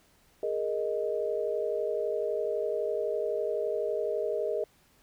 sine chord, Ab suspended second, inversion none, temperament just, 415.3 / 467.2 / 623 Hz, Ab4 / Bb4 / Eb5, 0 / +4 / +2 cents, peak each -32 dBFS, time 0.43-4.64 s, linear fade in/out 2 ms, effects pink hiss -64 dBFS RMS until 5.02 s

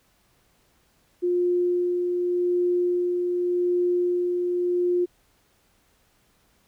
sine tone with tremolo, 354.7 Hz, F4, 27 cents sharp, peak -19 dBFS, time 1.22-5.06 s, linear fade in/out 20 ms, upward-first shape sine, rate 0.86 Hz, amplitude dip 30%, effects pink hiss -64 dBFS RMS until 6.67 s

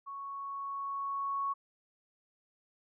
sine tone with level ramp, 1108.7 Hz, C#6, in tune, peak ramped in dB -40 to -30 dBFS, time 0.06-1.54 s, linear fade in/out 20 ms, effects none

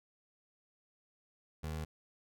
25% pulse tone, 78.3 Hz, D#2, 11 cents sharp, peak -34 dBFS, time 1.63-1.85 s, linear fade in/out 10 ms, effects none

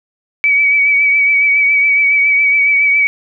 sine tone with vibrato, 2278 Hz, C#7, 47 cents sharp, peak -8 dBFS, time 0.44-3.07 s, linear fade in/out 0 ms, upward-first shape triangle, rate 7.2 Hz, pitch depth 37 cents each way, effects none

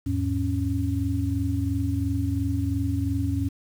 sine tone cluster, 82.8 / 105.7 / 276.2 Hz, E2 / G#2 / C#4, +8 / +31 / -6 cents, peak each -27 dBFS, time 0.06-3.49 s, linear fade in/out 10 ms, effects 8-bit

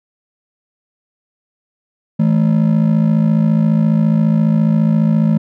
triangle ring-modulated tone, 189.6 Hz, F#3, 43 cents sharp, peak -5 dBFS, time 2.19-5.38 s, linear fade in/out 10 ms, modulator 27.3 Hz, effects none

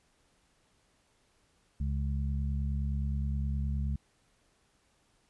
harmonic tone, 69.6 Hz, C#2, 8 cents sharp, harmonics 1 / 2 / 3, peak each -30 / -36 / -40 dBFS, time 1.8-3.96 s, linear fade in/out 5 ms, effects pink hiss -70 dBFS RMS until 5.29 s + resampled to 24000 Hz

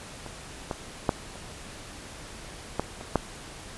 clicks, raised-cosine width 1 ms, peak -25 / -15 / -7 / -28 / -11 / -24 / -7 dBFS, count 7, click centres 0.263 / 0.712 / 1.092 / 1.357 / 2.796 / 3.011 / 3.157 s, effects pink hiss -43 dBFS RMS until 3.77 s + resampled to 24000 Hz

